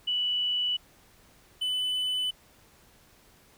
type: tone pair in turn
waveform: sine / triangle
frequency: 2960 / 3003 Hz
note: F#7 / F#7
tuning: 0 / +25 cents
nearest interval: unison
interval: 25 cents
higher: second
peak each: -25 dBFS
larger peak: neither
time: 0.07-0.77 / 1.61-2.31 s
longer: neither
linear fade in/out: 10 ms
effects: pink hiss -59 dBFS RMS until 3.57 s